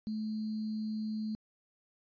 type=tone with sample-and-hold; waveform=sine; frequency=216.4 Hz; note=A3; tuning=29 cents flat; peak=-33 dBFS; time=0.07-1.35 s; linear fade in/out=0 ms; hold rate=4410 Hz; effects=resampled to 11025 Hz